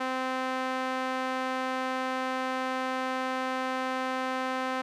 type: tone with band-pass filter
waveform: sawtooth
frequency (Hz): 259.2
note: C4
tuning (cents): -16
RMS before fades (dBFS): -31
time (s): 0-4.82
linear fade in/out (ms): 10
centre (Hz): 1200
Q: 0.84
effects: none